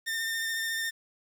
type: tone with vibrato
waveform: sawtooth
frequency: 1811 Hz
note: A6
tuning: 49 cents sharp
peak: -26 dBFS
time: 0.06-0.91 s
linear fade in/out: 20 ms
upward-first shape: triangle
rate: 14 Hz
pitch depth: 21 cents each way
effects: 9-bit